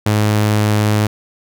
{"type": "tone", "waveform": "sawtooth", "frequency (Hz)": 105.8, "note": "G#2", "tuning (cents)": 33, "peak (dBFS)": -8, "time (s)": [0.06, 1.07], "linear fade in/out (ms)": 5, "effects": []}